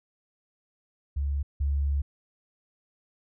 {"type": "tone pair in turn", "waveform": "sine", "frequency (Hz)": [70.6, 70.6], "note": ["C#2", "C#2"], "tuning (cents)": [32, 32], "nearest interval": "unison", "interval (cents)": 0, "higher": "neither", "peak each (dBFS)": [-25, -23], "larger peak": "second", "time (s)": [[1.16, 1.43], [1.6, 2.02]], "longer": "second", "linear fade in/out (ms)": 10, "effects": []}